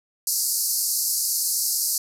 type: band-pass noise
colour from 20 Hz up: white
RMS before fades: -24 dBFS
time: 0.27-1.98 s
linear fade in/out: 2 ms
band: 4400 to 14000 Hz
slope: 96 dB/octave
effects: none